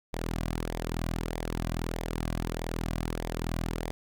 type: tone with flanger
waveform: sawtooth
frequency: 41.2 Hz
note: E1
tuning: in tune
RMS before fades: -33 dBFS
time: 0.13-3.91 s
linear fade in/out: 0 ms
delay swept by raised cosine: 0.7 to 2.3 ms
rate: 1.6 Hz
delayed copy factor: -0.55
effects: none